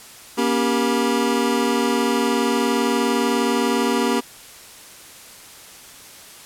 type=tone cluster; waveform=square; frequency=238.6 / 278.3 / 393.4 / 470.5 / 969 Hz; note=A#3 / C#4 / G4 / A#4 / B5; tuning=+41 / +7 / +6 / +16 / -33 cents; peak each=-23 / -25 / -24 / -27 / -27 dBFS; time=0.37-4.21 s; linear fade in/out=20 ms; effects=white hiss -42 dBFS RMS until 6.45 s + low-pass 12000 Hz 12 dB/octave